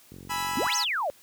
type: click train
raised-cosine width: 3 ms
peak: -31 dBFS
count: 26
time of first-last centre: 0.12-0.666 s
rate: 45.8 Hz
type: chord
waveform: sawtooth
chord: E major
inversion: first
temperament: equal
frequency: 830.6 / 987.8 / 1318.5 Hz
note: G#5 / B5 / E6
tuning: 0 / 0 / 0 cents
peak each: -31 / -26 / -31 dBFS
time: 0.29-0.85 s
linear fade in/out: 20 ms
type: exponential two-way sweep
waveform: sine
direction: up then down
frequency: 214.2 to 6690 to 536 Hz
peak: -25 dBFS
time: 0.57-1.1 s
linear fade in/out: 0 ms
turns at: 0.76 s
effects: white hiss -56 dBFS RMS until 1.22 s + high-pass 60 Hz 12 dB/octave